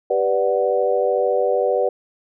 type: chord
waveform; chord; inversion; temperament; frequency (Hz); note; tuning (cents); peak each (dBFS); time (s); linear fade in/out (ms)
sine; G major seventh; none; equal; 392 / 493.9 / 587.3 / 740; G4 / B4 / D5 / F#5; 0 / 0 / 0 / 0; -23 / -19 / -21 / -25; 0.1-1.89; 5
effects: none

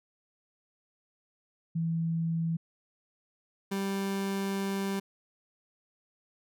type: tone pair in turn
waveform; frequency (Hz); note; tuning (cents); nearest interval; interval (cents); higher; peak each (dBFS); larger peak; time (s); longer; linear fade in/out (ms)
sine / 30% pulse; 164.81 / 195.99; E3 / G3; 0 / 0; minor third; 300; second; -27; neither; 1.75-2.57 / 3.71-5; second; 10
effects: none

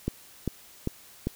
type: click train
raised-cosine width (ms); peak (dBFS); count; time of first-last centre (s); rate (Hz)
3; -14; 4; 0.08-1.27; 2.52
effects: white hiss -52 dBFS RMS until 1.35 s

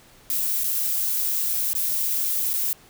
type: noise with dropouts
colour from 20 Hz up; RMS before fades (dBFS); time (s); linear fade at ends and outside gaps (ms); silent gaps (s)
violet; -24; 0.3-2.73; 1; 0.636-0.641 / 1.733-1.751 / 2.532-2.537
effects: pink hiss -52 dBFS RMS until 2.89 s

